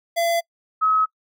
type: tone pair in turn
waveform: square / sine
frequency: 678 / 1279.9 Hz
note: E5 / D#6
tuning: +49 / +49 cents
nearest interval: major seventh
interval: 1100 cents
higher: second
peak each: -19 / -15 dBFS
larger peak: second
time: 0.16-0.41 / 0.81-1.06 s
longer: neither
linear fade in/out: 20 ms
effects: noise-tail reverb RT60 0.1 s tail -26 dB re dry